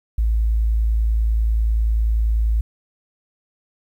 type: tone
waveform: sine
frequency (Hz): 55.1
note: A1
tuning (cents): +3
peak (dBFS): -15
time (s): 0.18-2.61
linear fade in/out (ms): 5
effects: 9-bit

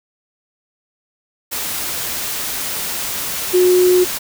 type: tone in noise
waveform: sine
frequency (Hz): 362.8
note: F#4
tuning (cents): -34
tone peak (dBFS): -9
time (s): 3.53-4.05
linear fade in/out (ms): 20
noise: white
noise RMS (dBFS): -23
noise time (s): 1.51-4.19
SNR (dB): +11
effects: none

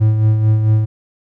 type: tone with tremolo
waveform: triangle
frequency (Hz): 108.6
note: A2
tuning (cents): -22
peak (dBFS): -6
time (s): 0-0.86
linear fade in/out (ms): 20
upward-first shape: sine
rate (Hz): 4.5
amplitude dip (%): 45
effects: none

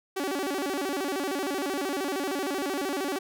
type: tone with vibrato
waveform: sawtooth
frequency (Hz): 329.6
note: E4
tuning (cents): 0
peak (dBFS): -24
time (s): 0.16-3.19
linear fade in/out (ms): 10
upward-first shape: square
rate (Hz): 13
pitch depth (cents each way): 260
effects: none

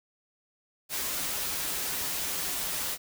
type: noise with comb filter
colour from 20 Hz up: white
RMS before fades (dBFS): -32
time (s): 0.89-2.98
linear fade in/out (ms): 50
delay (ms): 8.9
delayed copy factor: -0.6
effects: none

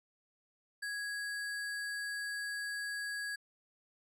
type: tone with sample-and-hold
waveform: sine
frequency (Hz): 1661.2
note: G#6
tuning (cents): 0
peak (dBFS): -36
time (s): 0.82-3.36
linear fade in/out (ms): 10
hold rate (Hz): 6300
effects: low-pass 12000 Hz 12 dB/octave

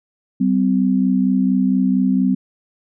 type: tone pair together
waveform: sine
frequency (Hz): 192.16 / 256.5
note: G3 / C4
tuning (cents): -34 / -34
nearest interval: perfect fourth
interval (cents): 500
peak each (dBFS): -16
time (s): 0.4-2.35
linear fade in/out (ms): 10
effects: none

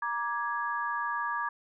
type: tone cluster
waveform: sine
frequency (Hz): 946 / 1172 / 1662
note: A#5 / D6 / G#6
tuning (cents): +25 / -4 / +1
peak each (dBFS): -34 / -33 / -34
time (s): 0.02-1.49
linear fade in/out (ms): 5
effects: none

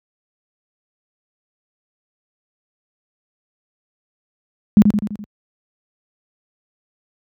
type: tone with echo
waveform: sine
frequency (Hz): 207.7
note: G#3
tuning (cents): 0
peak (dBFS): -4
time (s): 4.77-4.82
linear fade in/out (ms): 0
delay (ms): 84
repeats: 5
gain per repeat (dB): -5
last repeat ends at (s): 5.24
effects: high-pass 60 Hz 12 dB/octave

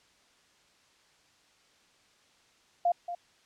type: tone with echo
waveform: sine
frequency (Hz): 698.5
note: F5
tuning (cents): 0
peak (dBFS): -22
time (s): 2.85-2.92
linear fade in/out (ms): 5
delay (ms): 230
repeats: 1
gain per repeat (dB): -11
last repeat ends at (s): 3.15
effects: white hiss -64 dBFS RMS until 3.45 s + low-pass 6000 Hz 12 dB/octave

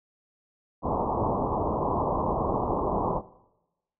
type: low-pass noise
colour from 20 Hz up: white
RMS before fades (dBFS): -27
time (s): 0.82-3.22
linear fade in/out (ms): 50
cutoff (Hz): 1100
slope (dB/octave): 96
effects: noise-tail reverb RT60 0.9 s tail -18 dB re dry

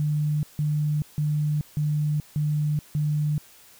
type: tone bursts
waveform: sine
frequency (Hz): 150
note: D3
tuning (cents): +37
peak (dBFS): -21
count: 6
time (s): 0-3.38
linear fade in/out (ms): 0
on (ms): 430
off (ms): 160
effects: white hiss -52 dBFS RMS until 3.79 s

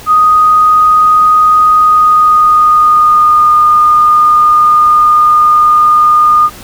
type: tone with pitch glide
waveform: sine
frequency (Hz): 1244.5 to 1219.6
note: D#6 to D#6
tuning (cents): 0 to -35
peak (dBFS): -3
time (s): 0.06-6.5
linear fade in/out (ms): 50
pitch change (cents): -35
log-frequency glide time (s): 1.77-3.56
effects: pink hiss -31 dBFS RMS until 6.63 s

